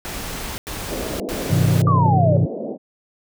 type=noise bursts; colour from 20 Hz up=pink; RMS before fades=-29 dBFS; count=3; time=0.05-1.818 s; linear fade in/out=0 ms; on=530 ms; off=89 ms
type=band-pass noise; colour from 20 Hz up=pink; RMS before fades=-28 dBFS; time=0.87-2.78 s; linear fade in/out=50 ms; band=190 to 660 Hz; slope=48 dB/octave
type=chord; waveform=sine; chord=Ab augmented; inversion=none; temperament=equal; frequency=103.83 / 130.81 / 164.81 Hz; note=Ab2 / C3 / E3; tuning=0 / 0 / 0 cents; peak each=-18 dBFS; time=1.5-2.46 s; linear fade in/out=10 ms
type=exponential sweep; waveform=sine; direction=down; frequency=1192 to 554.4 Hz; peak=-17 dBFS; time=1.87-2.37 s; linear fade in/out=2 ms
effects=none